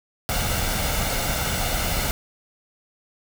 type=noise with comb filter; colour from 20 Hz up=pink; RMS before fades=-24 dBFS; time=0.29-2.11 s; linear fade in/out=0 ms; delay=1.4 ms; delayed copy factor=+0.55; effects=none